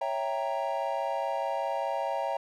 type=chord; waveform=triangle; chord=C# diminished seventh; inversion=none; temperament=equal with one note detuned; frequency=554.4 / 659.3 / 786.3 / 932.3 Hz; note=C#5 / E5 / G5 / Bb5; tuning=0 / 0 / +5 / 0 cents; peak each=-32 dBFS; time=0.01-2.37 s; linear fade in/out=5 ms; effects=none